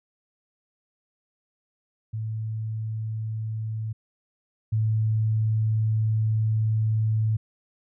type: tone pair in turn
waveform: sine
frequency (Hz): 110 / 109.58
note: A2 / A2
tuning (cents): 0 / -7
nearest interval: unison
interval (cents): 7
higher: first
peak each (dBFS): -27 / -20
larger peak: second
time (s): 2.13-3.93 / 4.72-7.37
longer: second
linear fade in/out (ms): 10
effects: none